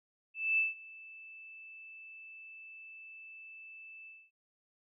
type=tone with ADSR envelope; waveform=sine; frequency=2637 Hz; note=E7; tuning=in tune; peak=-25 dBFS; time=0.34-4.31 s; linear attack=240 ms; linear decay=160 ms; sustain=-23 dB; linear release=240 ms; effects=none